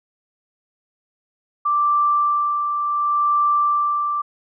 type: tone with tremolo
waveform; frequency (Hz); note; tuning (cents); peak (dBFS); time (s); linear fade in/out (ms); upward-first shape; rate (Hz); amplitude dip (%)
sine; 1174.7; D6; 0; -14; 1.65-4.22; 10; sine; 0.69; 45
effects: none